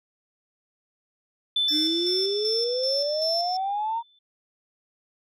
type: tone with exponential decay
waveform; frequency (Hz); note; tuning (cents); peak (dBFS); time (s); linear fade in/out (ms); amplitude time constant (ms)
sine; 3520; A7; 0; -19; 1.56-4.19; 5; 570
type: tone with tremolo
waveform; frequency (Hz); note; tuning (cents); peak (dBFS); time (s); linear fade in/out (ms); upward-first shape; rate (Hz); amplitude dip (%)
sine; 5350; E8; +25; -23; 1.68-3.57; 5; square; 2.6; 50
type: exponential sweep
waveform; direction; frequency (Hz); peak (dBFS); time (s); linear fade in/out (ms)
sine; up; 295.9 to 942; -24; 1.7-4.03; 50
effects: tanh soft clip ceiling -15 dBFS